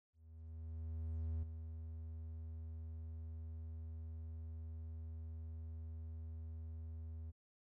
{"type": "tone with ADSR envelope", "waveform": "triangle", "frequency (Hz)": 80.4, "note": "E2", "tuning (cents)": -43, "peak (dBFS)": -35, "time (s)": [0.13, 7.32], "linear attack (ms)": 1300, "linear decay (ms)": 4, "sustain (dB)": -8, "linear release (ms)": 26, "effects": []}